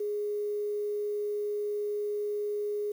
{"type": "tone with quantisation", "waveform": "sine", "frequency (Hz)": 415.3, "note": "G#4", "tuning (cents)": 0, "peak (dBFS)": -29, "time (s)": [0, 2.92], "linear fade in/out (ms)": 5, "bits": 9, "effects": []}